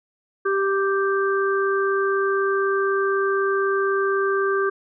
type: harmonic tone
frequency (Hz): 392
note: G4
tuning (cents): 0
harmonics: 1 / 3 / 4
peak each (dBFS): -20 / -25 / -26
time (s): 0.45-4.7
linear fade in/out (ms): 10
effects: none